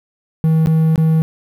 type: tone with dropouts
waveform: triangle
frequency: 159.8 Hz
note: D#3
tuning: 47 cents sharp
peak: -8 dBFS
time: 0.44-1.22 s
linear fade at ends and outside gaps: 0 ms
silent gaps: 0.66-0.671 / 0.958-0.978 s
effects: 8-bit

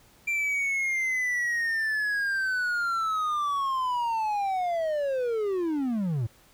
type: linear sweep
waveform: triangle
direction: down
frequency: 2366 to 103.83 Hz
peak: -23 dBFS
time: 0.27-6.27 s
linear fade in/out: 10 ms
effects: pink hiss -58 dBFS RMS until 6.53 s

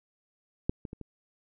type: clicks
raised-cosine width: 3 ms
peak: -13 / -25 / -27 / -28 dBFS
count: 4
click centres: 0.695 / 0.852 / 0.931 / 1.013 s
effects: none

